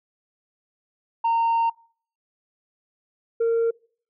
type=tone pair in turn; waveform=sine; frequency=920 / 460 Hz; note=A#5 / A#4; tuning=-23 / -23 cents; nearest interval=octave; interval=1200 cents; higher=first; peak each=-16 dBFS; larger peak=neither; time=1.24-1.7 / 3.4-3.71 s; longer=first; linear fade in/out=10 ms; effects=noise-tail reverb RT60 0.5 s tail -26 dB re dry + tanh soft clip ceiling -17 dBFS